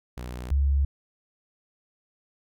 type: tone pair in turn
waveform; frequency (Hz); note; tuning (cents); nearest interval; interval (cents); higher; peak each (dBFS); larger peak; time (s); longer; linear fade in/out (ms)
sawtooth / sine; 61.5 / 69.55; B1 / C#2; -7 / +6; major second; 213; second; -30 / -19; second; 0.17-0.51 / 0.51-0.85; neither; 5
effects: none